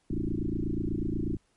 sine tone with frequency modulation, 161.7 Hz, E3, 33 cents flat, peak -27 dBFS, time 0.1-1.37 s, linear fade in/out 5 ms, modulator 28.2 Hz, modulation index 6.6, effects pink hiss -70 dBFS RMS until 1.56 s + MP3 48 kbps

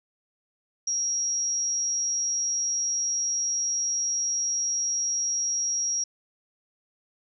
sine tone with amplitude modulation, 5650 Hz, F8, 19 cents sharp, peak -22 dBFS, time 0.87-6.04 s, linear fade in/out 5 ms, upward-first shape sine, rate 210 Hz, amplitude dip 45%, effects none

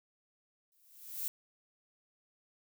violet noise with exponential growth, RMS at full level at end -34 dBFS, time 0.72-1.28 s, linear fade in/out 0 ms, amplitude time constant 120 ms, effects none

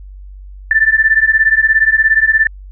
sine beating tone pair, 1760 / 1777 Hz, A6 / A6, 0 / +17 cents, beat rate 17 Hz, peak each -11 dBFS, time 0.71-2.47 s, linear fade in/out 2 ms, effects added 48 Hz sine -30 dBFS peak until 2.71 s

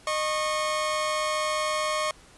sawtooth tone pair together, 614 / 1092.9 Hz, D#5 / C#6, -23 / -25 cents, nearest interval minor seventh, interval 998 cents, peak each -24 dBFS, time 0.07-2.11 s, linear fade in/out 2 ms, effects pink hiss -53 dBFS RMS until 2.37 s + resampled to 24000 Hz

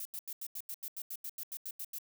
violet noise bursts, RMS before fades -41 dBFS, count 15, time 0-1.985 s, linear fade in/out 2 ms, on 53 ms, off 85 ms, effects none

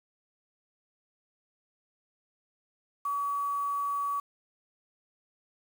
sine tone with quantisation, 1137 Hz, C#6, 44 cents sharp, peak -28 dBFS, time 3.05-4.2 s, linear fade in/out 5 ms, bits 8, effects none

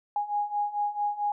sine beating tone pair, 823 / 827.5 Hz, G#5 / G#5, -16 / -6 cents, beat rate 4.5 Hz, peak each -31 / -28 dBFS, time 0.16-1.32 s, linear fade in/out 2 ms, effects none

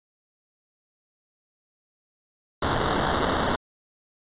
white noise with sample-and-hold, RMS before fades -24 dBFS, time 2.62-3.56 s, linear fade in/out 5 ms, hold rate 2450 Hz, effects resampled to 8000 Hz

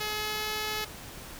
5% pulse tone with pitch glide, 424.7 to 427.9 Hz, G#4 to A4, +39 to -48 cents, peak -19 dBFS, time 0-0.85 s, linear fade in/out 10 ms, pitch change +13 cents, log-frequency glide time 0.1-0.51 s, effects pink hiss -44 dBFS RMS until 1.39 s

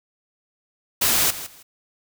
white noise with echo, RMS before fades -19 dBFS, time 1.01-1.31 s, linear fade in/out 10 ms, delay 160 ms, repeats 2, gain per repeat -14 dB, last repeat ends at 1.63 s, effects none

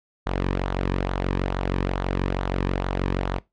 sawtooth tone with flanger, 46.25 Hz, F#1, in tune, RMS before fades -25 dBFS, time 0.26-3.39 s, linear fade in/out 10 ms, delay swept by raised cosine 0.38 to 1.48 ms, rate 2.3 Hz, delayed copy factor -0.5, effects noise-tail reverb RT60 0.2 s tail -21 dB re dry + low-pass 3000 Hz 12 dB/octave

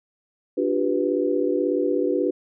sine chord, G dominant seventh, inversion second, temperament equal with one note detuned, 293.7 / 355.5 / 392 / 493.9 Hz, D4 / F4 / G4 / B4, 0 / +31 / 0 / 0 cents, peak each -25 dBFS, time 0.57-2.31 s, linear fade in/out 10 ms, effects none

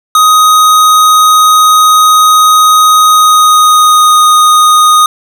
square tone with pitch glide, 1252 to 1239.1 Hz, D#6 to D#6, +10 to -8 cents, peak -3 dBFS, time 0.15-5.06 s, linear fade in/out 2 ms, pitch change -18 cents, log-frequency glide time 2.97-4.24 s, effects none

